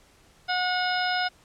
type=harmonic tone with a mistuned harmonic; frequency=728 Hz; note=F#5; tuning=28 cents flat; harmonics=1 / 2 / 3 / 4 / 5 / 6 / 7; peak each=-27 / -28 / -35 / -35 / -36 / -40 / -33 dBFS; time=0.48-1.29 s; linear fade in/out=20 ms; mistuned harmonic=6; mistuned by=-94 cents; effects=pink hiss -58 dBFS RMS until 1.44 s + low-pass 10000 Hz 12 dB/octave

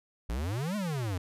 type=exponential two-way sweep; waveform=square; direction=up then down; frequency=51.91 to 216.6 to 85.8 Hz; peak=-31 dBFS; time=0.29-1.18 s; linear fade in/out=5 ms; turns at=0.76 s; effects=resampled to 32000 Hz

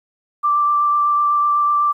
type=tone with vibrato; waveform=sine; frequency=1174.7 Hz; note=D6; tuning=in tune; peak=-13 dBFS; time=0.43-1.93 s; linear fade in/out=20 ms; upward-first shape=triangle; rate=8 Hz; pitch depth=12 cents each way; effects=9-bit

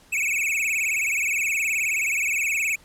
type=tone with vibrato; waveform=square; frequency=2402 Hz; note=D7; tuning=38 cents sharp; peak=-22 dBFS; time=0.12-2.76 s; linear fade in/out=10 ms; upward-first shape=sine; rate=19 Hz; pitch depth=170 cents each way; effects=pink hiss -54 dBFS RMS until 2.84 s + low-pass 12000 Hz 12 dB/octave

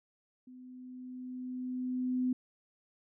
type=tone with level ramp; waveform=sine; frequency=253.1 Hz; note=B3; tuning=43 cents sharp; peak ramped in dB=-49 to -27 dBFS; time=0.47-2.33 s; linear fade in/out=5 ms; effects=none

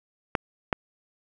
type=clicks; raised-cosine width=0.5 ms; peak=-7 dBFS; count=2; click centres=0.352 / 0.728 s; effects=none

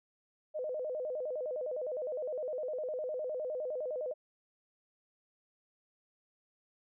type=tone with vibrato; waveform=sine; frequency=557 Hz; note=C#5; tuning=8 cents sharp; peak=-34 dBFS; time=0.54-4.14 s; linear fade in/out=20 ms; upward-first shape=square; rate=9.8 Hz; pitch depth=170 cents each way; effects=none

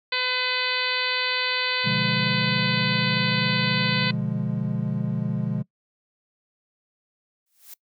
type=harmonic tone; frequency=505 Hz; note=B4; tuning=39 cents sharp; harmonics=1 / 2 / 3 / 4 / 5 / 6 / 7 / 8 / 9; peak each=-35 / -33 / -31 / -29 / -29 / -32 / -32 / -30 / -33 dBFS; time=0.12-4.11 s; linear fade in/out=5 ms
type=chord; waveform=triangle; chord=B diminished seventh; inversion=none; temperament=equal; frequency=123.47 / 146.83 / 174.61 / 207.7 Hz; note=B2 / D3 / F3 / Ab3; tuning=0 / 0 / 0 / 0 cents; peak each=-27 dBFS; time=1.84-5.63 s; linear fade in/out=20 ms
type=noise with exponential growth; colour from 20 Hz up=blue; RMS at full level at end=-38 dBFS; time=7.46-7.74 s; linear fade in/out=5 ms; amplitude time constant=60 ms
effects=noise-tail reverb RT60 0.1 s tail -22 dB re dry

